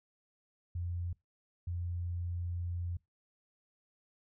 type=tone bursts at uneven times; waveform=sine; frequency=87.2 Hz; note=F2; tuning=2 cents flat; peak=-34 dBFS; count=2; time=0.75-1.13 / 1.67-2.97 s; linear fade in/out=5 ms; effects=noise-tail reverb RT60 0.2 s tail -24 dB re dry